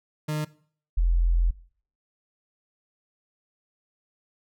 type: tone pair in turn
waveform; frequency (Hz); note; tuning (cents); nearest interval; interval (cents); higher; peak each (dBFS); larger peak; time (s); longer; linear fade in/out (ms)
40% pulse / sine; 152.3 / 42.74; D#3 / F1; -37 / -37; octave + minor seventh; 2200; first; -25 / -18; second; 0.28-0.45 / 0.97-1.51; second; 10
effects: noise-tail reverb RT60 0.5 s tail -19 dB re dry